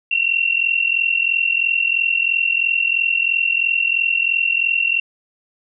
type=tone pair together; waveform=sine; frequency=2711 / 2754 Hz; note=E7 / F7; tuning=+48 / -25 cents; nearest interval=unison; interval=27 cents; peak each=-18 dBFS; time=0.11-5 s; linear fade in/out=5 ms; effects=none